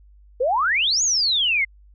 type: exponential two-way sweep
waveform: sine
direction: up then down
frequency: 466.2 to 6920 to 2047 Hz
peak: -17 dBFS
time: 0.4-1.65 s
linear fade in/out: 10 ms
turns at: 1.03 s
effects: added 50 Hz sine -47 dBFS peak until 1.94 s